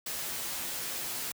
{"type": "noise with comb filter", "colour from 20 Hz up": "white", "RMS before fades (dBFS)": -36, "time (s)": [0.06, 1.32], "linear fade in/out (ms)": 5, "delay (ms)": 10, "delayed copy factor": -0.5, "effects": ["high-pass 60 Hz 12 dB/octave"]}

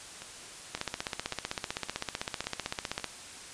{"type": "two click trains", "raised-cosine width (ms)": 0.2, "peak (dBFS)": [-14, -24], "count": [37, 6], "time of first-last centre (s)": [[0.75, 3.043], [0.22, 2.998]], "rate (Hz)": [15.7, 1.8], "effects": ["white hiss -46 dBFS RMS until 3.53 s", "resampled to 22050 Hz"]}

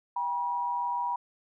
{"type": "tone pair together", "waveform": "sine", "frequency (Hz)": [798.4, 965], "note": ["G5", "B5"], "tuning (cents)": [32, -40], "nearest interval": "minor third", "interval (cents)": 328, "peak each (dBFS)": [-36, -28], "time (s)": [0.16, 1.16], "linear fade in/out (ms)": 5, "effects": []}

